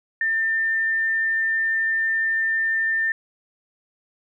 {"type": "tone", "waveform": "sine", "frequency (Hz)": 1797, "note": "A6", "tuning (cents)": 36, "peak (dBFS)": -19, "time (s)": [0.21, 3.12], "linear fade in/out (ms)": 2, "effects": []}